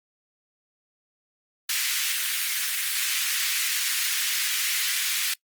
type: high-pass noise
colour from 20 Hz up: pink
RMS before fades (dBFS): -26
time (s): 1.69-5.34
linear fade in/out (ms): 5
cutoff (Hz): 1800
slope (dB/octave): 24
effects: noise-tail reverb RT60 0.1 s tail -24 dB re dry + Opus 24 kbps